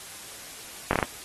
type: slowing click train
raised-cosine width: 0.5 ms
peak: -8 dBFS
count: 5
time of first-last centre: 0.91-1.028 s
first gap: 21 ms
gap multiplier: 1.23
effects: white hiss -42 dBFS RMS until 1.24 s + AAC 32 kbps